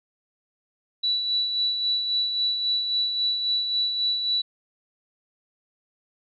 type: tone with tremolo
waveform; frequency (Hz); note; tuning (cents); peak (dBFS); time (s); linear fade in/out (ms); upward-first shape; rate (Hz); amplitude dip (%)
sine; 3944; B7; -3; -20; 1.03-4.42; 10; sine; 3.7; 45
effects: none